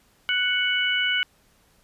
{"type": "harmonic tone", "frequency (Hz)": 741, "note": "F#5", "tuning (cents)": 2, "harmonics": [2, 3, 4], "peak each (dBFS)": [-25, -26, -24], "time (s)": [0.29, 1.23], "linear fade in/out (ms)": 0, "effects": ["pink hiss -61 dBFS RMS until 1.83 s", "resampled to 32000 Hz"]}